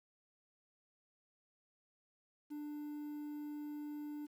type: tone with quantisation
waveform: triangle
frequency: 296.3 Hz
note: D4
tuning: 15 cents sharp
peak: -40 dBFS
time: 2.5-4.27 s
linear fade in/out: 20 ms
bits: 11
effects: none

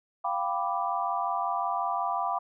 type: chord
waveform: sine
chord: G dominant seventh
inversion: third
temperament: equal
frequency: 698.5 / 784 / 987.8 / 1174.7 Hz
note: F5 / G5 / B5 / D6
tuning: 0 / 0 / 0 / 0 cents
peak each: -32 dBFS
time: 0.24-2.39 s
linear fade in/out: 10 ms
effects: none

